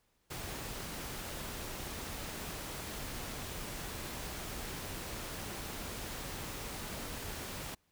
pink noise, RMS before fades -42 dBFS, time 0.3-7.75 s, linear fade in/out 10 ms, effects pink hiss -75 dBFS RMS until 7.91 s

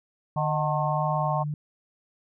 sine chord, D# diminished seventh, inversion none, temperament just, 622.3 / 746.7 / 896 / 1075.3 Hz, D#5 / F#5 / A5 / C6, 0 / +16 / +31 / +47 cents, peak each -30 dBFS, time 0.36-1.44 s, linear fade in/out 20 ms
sine tone with vibrato, 150 Hz, D3, 37 cents sharp, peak -27 dBFS, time 0.36-1.54 s, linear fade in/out 2 ms, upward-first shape sine, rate 1.7 Hz, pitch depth 22 cents each way
effects none

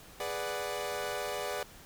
sawtooth chord, G# half-diminished seventh, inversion none, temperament equal, 415.3 / 493.9 / 587.3 / 740 Hz, G#4 / B4 / D5 / F#5, 0 / 0 / 0 / 0 cents, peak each -36 / -36 / -34 / -37 dBFS, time 0.2-1.63 s, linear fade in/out 2 ms, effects pink hiss -53 dBFS RMS until 1.85 s

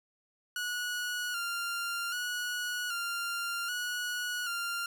sawtooth tone with vibrato, 1427 Hz, F6, 37 cents sharp, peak -29 dBFS, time 0.56-4.86 s, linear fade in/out 2 ms, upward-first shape square, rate 0.64 Hz, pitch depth 42 cents each way, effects none

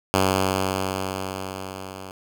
5% pulse tone with level ramp, 95 Hz, F#2, 46 cents sharp, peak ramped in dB -6 to -25 dBFS, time 0.14-2.11 s, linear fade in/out 0 ms, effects none

